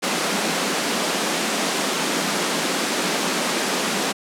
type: high-pass noise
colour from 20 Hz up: pink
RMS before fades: -22 dBFS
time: 0.02-4.13 s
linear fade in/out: 20 ms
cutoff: 180 Hz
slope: 48 dB/octave
effects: low-pass 9000 Hz 12 dB/octave